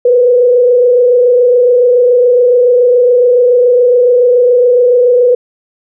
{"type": "tone with frequency modulation", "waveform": "sine", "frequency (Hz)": 491.9, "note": "B4", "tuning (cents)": -7, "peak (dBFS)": -4, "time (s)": [0.05, 5.35], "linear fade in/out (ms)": 5, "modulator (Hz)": 27.1, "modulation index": 0.59, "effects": []}